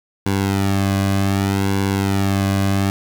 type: tone with flanger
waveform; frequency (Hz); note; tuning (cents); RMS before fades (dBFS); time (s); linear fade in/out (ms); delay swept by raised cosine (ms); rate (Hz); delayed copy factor
sawtooth; 98; G2; 0; -18; 0.26-2.9; 0; 1.6 to 2.22; 0.65; -0.9
effects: none